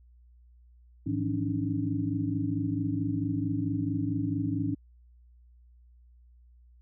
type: tone cluster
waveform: sine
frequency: 106.2 / 160.4 / 174.2 / 276 / 300.5 Hz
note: G#2 / E3 / F3 / C#4 / D4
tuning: +39 / -47 / -4 / -7 / +40 cents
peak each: -32 / -37 / -39 / -31 / -33 dBFS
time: 1.06-4.75 s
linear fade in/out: 10 ms
effects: added 60 Hz sine -54 dBFS peak until 6.81 s